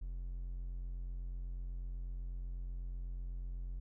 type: tone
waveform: triangle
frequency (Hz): 44.05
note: F1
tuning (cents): +16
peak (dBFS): -37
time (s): 0.01-3.8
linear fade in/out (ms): 10
effects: none